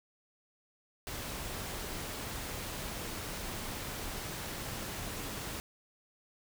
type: noise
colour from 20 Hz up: pink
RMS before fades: -40 dBFS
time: 1.07-5.6 s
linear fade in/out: 0 ms
effects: none